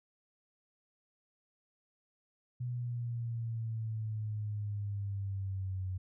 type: exponential sweep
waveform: sine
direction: down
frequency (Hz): 123.7 to 92.5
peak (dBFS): -34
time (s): 2.6-5.98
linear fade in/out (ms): 10
effects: none